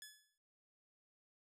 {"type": "tone with exponential decay", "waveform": "10% pulse", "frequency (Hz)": 1711, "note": "A6", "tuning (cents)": -49, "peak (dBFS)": -40, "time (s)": [0.02, 0.38], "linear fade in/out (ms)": 1, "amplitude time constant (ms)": 78, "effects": []}